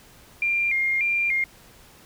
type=tone with vibrato; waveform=sine; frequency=2251 Hz; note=C#7; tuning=26 cents sharp; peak=-20 dBFS; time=0.42-1.44 s; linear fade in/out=2 ms; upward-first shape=square; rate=1.7 Hz; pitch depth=100 cents each way; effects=pink hiss -51 dBFS RMS until 2.05 s